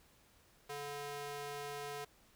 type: tone with high-pass filter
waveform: square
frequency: 144.2 Hz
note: D3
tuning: 31 cents flat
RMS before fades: -44 dBFS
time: 0.69-2.05 s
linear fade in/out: 10 ms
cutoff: 470 Hz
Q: 0.96
effects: pink hiss -67 dBFS RMS until 2.35 s